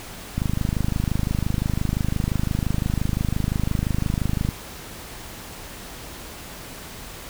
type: click train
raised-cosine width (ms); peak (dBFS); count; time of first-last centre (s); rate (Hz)
5; -10; 107; 0.38-4.489; 25.8
effects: pink hiss -38 dBFS RMS until 7.29 s